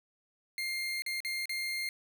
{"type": "tone with dropouts", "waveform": "30% pulse", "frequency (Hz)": 2115, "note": "C7", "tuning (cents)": 18, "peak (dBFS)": -30, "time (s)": [0.58, 1.89], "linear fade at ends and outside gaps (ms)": 1, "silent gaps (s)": [[1.021, 1.063], [1.204, 1.248], [1.456, 1.494]], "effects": []}